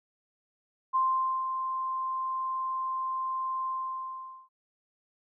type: tone with ADSR envelope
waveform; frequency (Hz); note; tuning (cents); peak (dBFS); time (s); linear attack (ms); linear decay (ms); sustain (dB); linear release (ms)
sine; 1046.5; C6; 0; -22; 0.93-4.49; 25; 490; -7; 810
effects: none